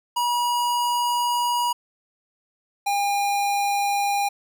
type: tone pair in turn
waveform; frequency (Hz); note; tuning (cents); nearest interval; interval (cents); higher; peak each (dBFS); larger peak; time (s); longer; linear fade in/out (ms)
square; 964 / 807.2; B5 / G#5; -42 / -49; minor third; 307; first; -21; neither; 0.16-1.73 / 2.86-4.29; first; 10
effects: none